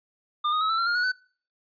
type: tone with pitch steps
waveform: square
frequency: 1205 / 1243.9 / 1284 / 1325.5 / 1368.3 / 1412.5 / 1458 / 1505.1 Hz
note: D6 / D#6 / E6 / E6 / F6 / F6 / F#6 / F#6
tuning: +44 / -1 / -46 / +9 / -36 / +19 / -26 / +29 cents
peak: -23 dBFS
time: 0.44-1.12 s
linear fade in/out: 10 ms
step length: 85 ms
effects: noise-tail reverb RT60 0.5 s tail -26 dB re dry + resampled to 11025 Hz